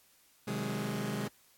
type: chord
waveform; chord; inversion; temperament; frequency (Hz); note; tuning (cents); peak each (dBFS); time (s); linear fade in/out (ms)
sawtooth; Ab dominant seventh; first; just; 129.78 / 155.74 / 186.89 / 207.7; C3 / Eb3 / Gb3 / Ab3; -14 / +2 / +18 / 0; -35 / -37 / -37 / -32; 0.47-1.28; 10
effects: white hiss -65 dBFS RMS until 1.57 s + AAC 64 kbps